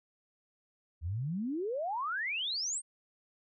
sine exponential sweep, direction up, 74.8 to 8870 Hz, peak -32 dBFS, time 1.01-2.82 s, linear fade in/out 50 ms, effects none

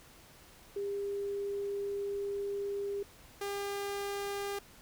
sine / sawtooth tone pair in turn, 401.6 / 401.6 Hz, G4 / G4, +42 / +42 cents, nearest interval unison, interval 0 cents, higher neither, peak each -33 / -31 dBFS, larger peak second, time 0.76-3.03 / 3.41-4.59 s, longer first, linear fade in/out 5 ms, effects pink hiss -57 dBFS RMS until 4.81 s

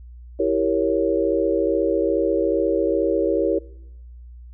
sine chord, E diminished seventh, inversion none, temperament equal, 329.6 / 392 / 466.2 / 554.4 Hz, E4 / G4 / Bb4 / Db5, 0 / 0 / 0 / 0 cents, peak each -23 dBFS, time 0.39-3.59 s, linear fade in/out 10 ms, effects noise-tail reverb RT60 0.9 s tail -23 dB re dry + added 60 Hz sine -38 dBFS peak until 4.53 s

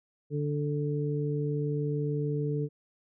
harmonic tone, 146.83 Hz, D3, in tune, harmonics 1 / 2 / 3, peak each -29 / -36 / -33 dBFS, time 0.3-2.69 s, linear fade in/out 50 ms, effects none

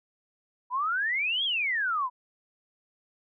sine exponential two-way sweep, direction up then down, 960 to 3387 to 960 Hz, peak -25 dBFS, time 0.7-2.1 s, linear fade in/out 50 ms, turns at 1.44 s, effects none

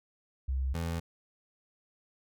sine / 25% pulse tone pair in turn, 65.9 / 83.36 Hz, C2 / E2, +13 / +20 cents, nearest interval major third, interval 407 cents, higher second, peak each -28 dBFS, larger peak neither, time 0.48-0.74 / 0.74-1 s, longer neither, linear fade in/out 10 ms, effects none

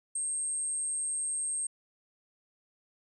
sine tone, 8450 Hz, C9, 16 cents sharp, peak -30 dBFS, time 0.15-1.67 s, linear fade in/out 5 ms, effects none

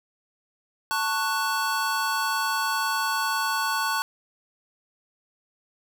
square chord, F# minor, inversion first, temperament just, 888 / 1110 / 1480 Hz, A5 / C#6 / F#6, +16 / +2 / 0 cents, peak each -29 dBFS, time 0.91-4.02 s, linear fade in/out 0 ms, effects none

